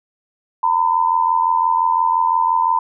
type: tone pair together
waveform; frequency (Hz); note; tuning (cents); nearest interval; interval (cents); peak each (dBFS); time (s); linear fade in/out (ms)
sine; 917.2 / 1003; A#5 / B5; -28 / +26; major second; 154; -16; 0.63-2.79; 5
effects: none